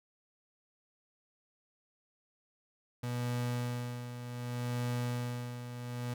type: tone with tremolo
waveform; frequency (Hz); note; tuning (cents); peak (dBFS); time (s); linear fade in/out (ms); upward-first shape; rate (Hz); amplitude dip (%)
35% pulse; 122; B2; -21; -30; 3.03-6.14; 5; sine; 0.66; 65
effects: none